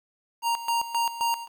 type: tone with tremolo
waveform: square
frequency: 932.3 Hz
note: A#5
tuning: in tune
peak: -23 dBFS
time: 0.42-1.48 s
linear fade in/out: 50 ms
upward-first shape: square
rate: 3.8 Hz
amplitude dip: 75%
effects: 10-bit